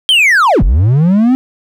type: linear two-way sweep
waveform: triangle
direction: down then up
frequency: 3230 to 34.65 to 265.1 Hz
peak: -4 dBFS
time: 0.09-1.35 s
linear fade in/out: 0 ms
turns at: 0.63 s
effects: none